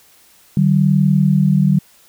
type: tone pair together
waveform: sine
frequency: 150 / 190.6 Hz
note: D3 / G3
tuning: +37 / -48 cents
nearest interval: major third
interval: 415 cents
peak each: -13 dBFS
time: 0.57-1.79 s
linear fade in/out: 2 ms
effects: white hiss -50 dBFS RMS until 2.08 s